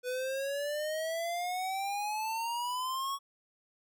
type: exponential sweep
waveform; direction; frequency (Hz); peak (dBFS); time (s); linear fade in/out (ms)
square; up; 493.9 to 1118; -33; 0.03-3.19; 50
effects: none